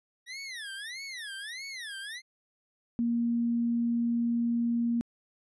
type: tone with vibrato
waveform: 25% pulse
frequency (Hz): 1864.7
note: A#6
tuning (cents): 0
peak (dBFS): -34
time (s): 0.26-2.22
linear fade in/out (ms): 50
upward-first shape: sine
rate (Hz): 1.6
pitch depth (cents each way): 300
type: tone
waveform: sine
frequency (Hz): 235.1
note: A#3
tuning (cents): +15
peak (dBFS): -25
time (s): 2.99-5.01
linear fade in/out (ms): 0
effects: resampled to 24000 Hz